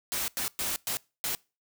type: noise bursts at uneven times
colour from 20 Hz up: white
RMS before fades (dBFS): -31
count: 5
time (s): 0.12-0.28 / 0.37-0.48 / 0.59-0.76 / 0.87-0.97 / 1.24-1.35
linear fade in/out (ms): 0
effects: noise-tail reverb RT60 0.3 s tail -24 dB re dry